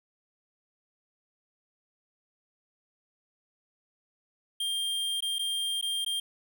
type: tone with dropouts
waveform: square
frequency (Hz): 3196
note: G7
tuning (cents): +33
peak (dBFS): -29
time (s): 4.6-6.2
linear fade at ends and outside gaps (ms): 5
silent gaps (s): 5.206-5.223 / 5.385-5.392 / 5.813-5.825 / 6.048-6.062
effects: none